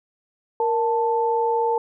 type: tone pair together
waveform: sine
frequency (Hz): 466.2 / 881.8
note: A#4 / A5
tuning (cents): 0 / +4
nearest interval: major seventh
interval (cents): 1104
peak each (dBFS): -21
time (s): 0.6-1.78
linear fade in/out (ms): 2
effects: none